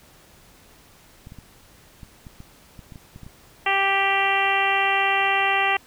clicks, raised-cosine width 5 ms, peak -28 dBFS, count 12, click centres 1.271 / 1.321 / 1.387 / 2.032 / 2.268 / 2.404 / 2.792 / 2.922 / 2.958 / 3.161 / 3.233 / 3.265 s
harmonic tone, 392 Hz, G4, in tune, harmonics 1 / 2 / 3 / 4 / 5 / 6 / 7 / 8, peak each -31 / -23 / -27 / -31 / -24 / -28 / -25 / -32 dBFS, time 3.66-5.77 s, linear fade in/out 5 ms
effects pink hiss -52 dBFS RMS until 5.86 s

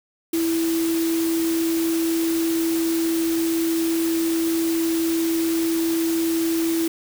sine tone in noise, 329.6 Hz, E4, in tune, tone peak -19 dBFS, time 0.33-6.88 s, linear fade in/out 5 ms, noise white, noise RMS -31 dBFS, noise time 0.33-6.88 s, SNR +9 dB, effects none

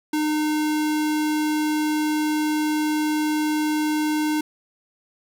square tone, 305 Hz, D#4, 34 cents flat, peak -21 dBFS, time 0.13-4.41 s, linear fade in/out 5 ms, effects 8-bit

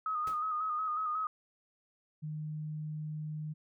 sine tone with vibrato, 1252 Hz, D#6, 10 cents sharp, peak -31 dBFS, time 0.06-1.27 s, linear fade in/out 2 ms, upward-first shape square, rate 5.5 Hz, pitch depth 36 cents each way
pink noise with exponential decay, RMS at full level -45 dBFS, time 0.27-0.45 s, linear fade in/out 1 ms, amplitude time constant 38 ms
sine tone, 153.3 Hz, D#3, 25 cents flat, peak -36 dBFS, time 2.22-3.54 s, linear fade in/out 20 ms
effects none

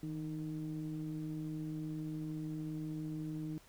triangle ring-modulated tone, 75.8 Hz, D#2, 45 cents flat, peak -33 dBFS, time 0.03-3.58 s, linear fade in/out 0 ms, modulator 234 Hz, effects pink hiss -63 dBFS RMS until 3.68 s

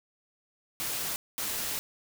white noise bursts at uneven times, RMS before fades -33 dBFS, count 2, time 0.8-1.16 / 1.38-1.79 s, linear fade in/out 0 ms, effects none

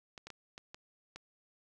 clicks, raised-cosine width 0.2 ms, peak -29 dBFS, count 6, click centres 0.178 / 0.27 / 0.303 / 0.579 / 0.745 / 1.16 s, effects none

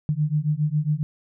sine beating tone pair, 147.4 / 154.7 Hz, D3 / D#3, +7 / -10 cents, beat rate 7.3 Hz, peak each -23 dBFS, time 0.09-1.03 s, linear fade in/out 0 ms, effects none

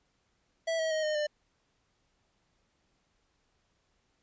square tone with pitch steps, 656 / 641 / 626.4 / 612.1 / 598.1 Hz, E5 / E5 / D#5 / D#5 / D5, -9 / -49 / +11 / -28 / +31 cents, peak -29 dBFS, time 0.67-1.27 s, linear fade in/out 10 ms, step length 120 ms, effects pink hiss -74 dBFS RMS until 4.22 s + resampled to 16000 Hz

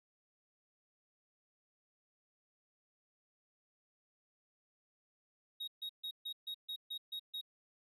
triangle tone bursts, 3773 Hz, A#7, 20 cents sharp, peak -38 dBFS, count 9, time 5.6-7.413 s, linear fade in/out 10 ms, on 77 ms, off 140 ms, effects none

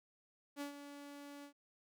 sawtooth tone with ADSR envelope, 285.9 Hz, D4, 46 cents flat, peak -36 dBFS, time 0.56-1.53 s, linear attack 50 ms, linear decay 110 ms, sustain -10 dB, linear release 91 ms, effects none

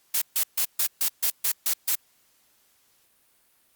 blue noise bursts, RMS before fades -23 dBFS, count 9, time 0.14-1.953 s, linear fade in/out 5 ms, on 77 ms, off 140 ms, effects white hiss -64 dBFS RMS until 3.75 s + Opus 48 kbps

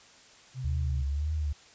sine tone, 129 Hz, C3, 24 cents flat, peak -33 dBFS, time 0.54-1.05 s, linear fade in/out 50 ms
sine tone with vibrato, 73.42 Hz, D2, in tune, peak -27 dBFS, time 0.64-1.53 s, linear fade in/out 10 ms, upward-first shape triangle, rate 1.8 Hz, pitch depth 120 cents each way
effects white hiss -55 dBFS RMS until 1.74 s + resampled to 16000 Hz

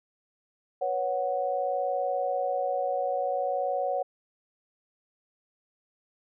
sine chord, B suspended second, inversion none, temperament equal, 493.9 / 554.4 / 740 Hz, B4 / C#5 / F#5, 0 / 0 / 0 cents, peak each -34 / -29 / -29 dBFS, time 0.81-4.03 s, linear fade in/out 10 ms, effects none

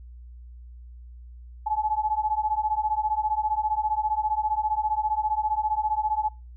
sine beating tone pair, 849 / 864 Hz, G#5 / A5, +38 / -32 cents, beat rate 15 Hz, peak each -26 dBFS, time 1.66-6.29 s, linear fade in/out 10 ms, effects noise-tail reverb RT60 0.3 s tail -23 dB re dry + added 60 Hz sine -41 dBFS peak until 6.56 s

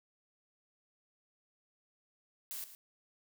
blue noise with echo, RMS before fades -42 dBFS, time 2.51-2.64 s, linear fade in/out 0 ms, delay 110 ms, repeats 1, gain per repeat -12 dB, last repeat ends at 2.75 s, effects none

